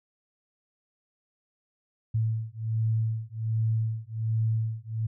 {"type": "beating tone pair", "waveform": "sine", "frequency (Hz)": [110.8, 112.1], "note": ["A2", "A2"], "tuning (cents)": [13, 33], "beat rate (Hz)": 1.3, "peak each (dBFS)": -28, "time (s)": [2.14, 5.07], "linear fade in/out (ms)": 10, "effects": []}